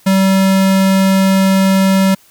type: tone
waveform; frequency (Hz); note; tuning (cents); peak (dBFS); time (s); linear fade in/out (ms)
square; 192.1; G3; -35; -9; 0.06-2.15; 10
effects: white hiss -48 dBFS RMS until 2.3 s